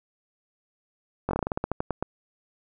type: slowing click train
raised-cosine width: 1 ms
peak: -12 dBFS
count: 14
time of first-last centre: 1.29-2.026 s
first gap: 20 ms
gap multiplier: 1.16
effects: none